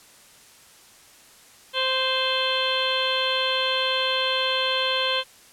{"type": "harmonic tone with a mistuned harmonic", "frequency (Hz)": 522, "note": "C5", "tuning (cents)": -4, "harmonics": [1, 2, 3, 4, 5, 6, 7, 8], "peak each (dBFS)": [-28, -29, -31, -36, -30, -26, -30, -33], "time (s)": [1.73, 5.24], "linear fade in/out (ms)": 50, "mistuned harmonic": 7, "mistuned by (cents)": -85, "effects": ["white hiss -51 dBFS RMS until 5.52 s", "low-pass 11000 Hz 12 dB/octave"]}